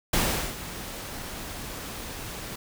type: noise with ADSR envelope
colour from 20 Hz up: pink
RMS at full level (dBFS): -23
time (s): 0.13-2.56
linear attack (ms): 6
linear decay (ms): 400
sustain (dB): -14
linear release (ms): 6
effects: none